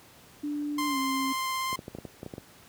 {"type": "tone with pitch glide", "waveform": "sine", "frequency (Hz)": [293.7, 269.3], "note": ["D4", "C#4"], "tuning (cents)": [0, -50], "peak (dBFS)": -29, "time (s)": [0.43, 1.33], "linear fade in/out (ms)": 10, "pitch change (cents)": -150, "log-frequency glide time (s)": [0.87, 0.98]}
{"type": "tone with vibrato", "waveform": "sawtooth", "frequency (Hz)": 1046.5, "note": "C6", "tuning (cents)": 0, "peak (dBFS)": -25, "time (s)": [0.78, 1.76], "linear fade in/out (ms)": 5, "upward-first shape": "triangle", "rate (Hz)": 17, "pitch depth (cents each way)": 11}
{"type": "clicks", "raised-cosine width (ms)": 2, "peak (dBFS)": -24, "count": 10, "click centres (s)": [1.729, 1.791, 1.881, 1.95, 1.986, 2.052, 2.231, 2.263, 2.338, 2.381]}
{"effects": ["pink hiss -54 dBFS RMS until 2.68 s", "high-pass 80 Hz 12 dB/octave"]}